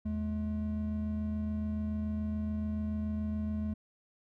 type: tone pair together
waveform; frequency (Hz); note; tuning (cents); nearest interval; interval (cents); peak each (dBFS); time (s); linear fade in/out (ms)
triangle; 80.1 / 213.3; E2 / G#3; -49 / +46; octave + perfect fourth; 1695; -34 / -31; 0.05-3.74; 10
effects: none